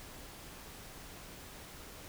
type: silence
effects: pink hiss -50 dBFS RMS until 2.08 s